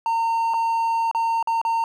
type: tone with dropouts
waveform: triangle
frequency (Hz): 914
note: A#5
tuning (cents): -34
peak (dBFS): -17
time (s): 0.06-1.84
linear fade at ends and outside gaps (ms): 1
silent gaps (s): 0.537-0.541 / 1.113-1.148 / 1.427-1.473 / 1.615-1.65
effects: none